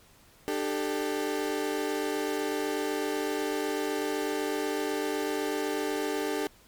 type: chord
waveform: 35% pulse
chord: D suspended fourth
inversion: none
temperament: equal with one note detuned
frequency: 299.3 / 392 / 440 Hz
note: D4 / G4 / A4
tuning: +33 / 0 / 0 cents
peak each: -31 dBFS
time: 0.48-6.47 s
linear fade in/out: 0 ms
effects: pink hiss -58 dBFS RMS until 6.67 s + MP3 96 kbps